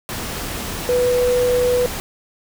sine tone in noise, 493.9 Hz, B4, in tune, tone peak -14 dBFS, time 0.89-1.86 s, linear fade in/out 0 ms, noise pink, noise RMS -27 dBFS, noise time 0.09-2 s, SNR +10 dB, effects none

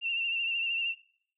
sine tone with vibrato, 2739 Hz, F7, 34 cents flat, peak -28 dBFS, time 0.01-0.95 s, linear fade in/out 50 ms, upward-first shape sine, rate 13 Hz, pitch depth 44 cents each way, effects noise-tail reverb RT60 0.6 s tail -22 dB re dry

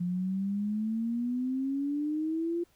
sine exponential sweep, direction up, 174.61 to 347.4 Hz, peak -28 dBFS, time 0-2.64 s, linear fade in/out 10 ms, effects pink hiss -67 dBFS RMS until 2.75 s

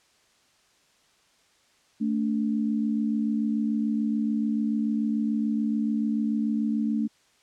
sine tone pair together, 220.9 / 287.8 Hz, A3 / D4, +7 / -35 cents, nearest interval perfect fourth, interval 458 cents, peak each -24 / -29 dBFS, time 2-7.08 s, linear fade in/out 20 ms, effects white hiss -63 dBFS RMS until 7.42 s + low-pass 7000 Hz 12 dB/octave

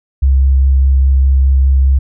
sine tone with vibrato, 67 Hz, C2, 42 cents sharp, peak -6 dBFS, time 0.22-1.99 s, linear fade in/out 10 ms, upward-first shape sine, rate 4.9 Hz, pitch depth 12 cents each way, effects none

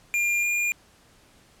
square tone pair in turn, 2400 / 2414 Hz, D7 / D7, +37 / +47 cents, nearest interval unison, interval 10 cents, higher second, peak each -22 / -23 dBFS, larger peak first, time 0.14-0.43 / 0.43-0.72 s, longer neither, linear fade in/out 0 ms, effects pink hiss -57 dBFS RMS until 1.6 s + low-pass 11000 Hz 12 dB/octave

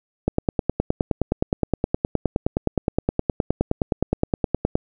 click train, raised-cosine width 2 ms, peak -5 dBFS, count 44, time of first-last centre 0.28-4.755 s, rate 9.61 Hz, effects none

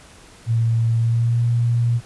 sine tone with pitch glide, 114.7 to 118.4 Hz, A#2 to A#2, -28 to +27 cents, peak -15 dBFS, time 0.46-2.01 s, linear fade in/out 50 ms, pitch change +55 cents, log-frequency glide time 0.97-1.41 s, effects pink hiss -46 dBFS RMS until 2.05 s + resampled to 24000 Hz

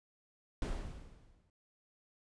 brown noise with exponential decay, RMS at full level -33 dBFS, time 0.62-1.5 s, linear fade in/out 1 ms, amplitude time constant 190 ms, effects resampled to 22050 Hz

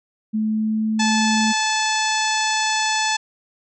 sine tone with pitch glide, 216.8 to 218.4 Hz, A3 to A3, -25 to -13 cents, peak -18 dBFS, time 0.33-1.53 s, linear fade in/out 20 ms, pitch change +12 cents, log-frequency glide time 0.47-0.88 s
harmonic tone, 869 Hz, A5, 22 cents flat, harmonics 1 / 2 / 3 / 4 / 5 / 6 / 7 / 8 / 9, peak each -22 / -25 / -27 / -28 / -29 / -30 / -30 / -31 / -32 dBFS, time 0.99-3.17 s, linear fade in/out 10 ms
effects none

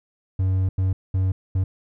triangle tone bursts at uneven times, 94.1 Hz, F#2, 30 cents sharp, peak -16 dBFS, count 4, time 0.39-0.69 / 0.78-0.93 / 1.14-1.32 / 1.55-1.64 s, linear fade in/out 5 ms, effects none

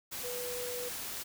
sine tone in noise, 491.5 Hz, B4, 8 cents flat, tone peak -38 dBFS, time 0.23-0.9 s, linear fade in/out 20 ms, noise white, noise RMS -40 dBFS, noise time 0.11-1.24 s, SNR -1 dB, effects none

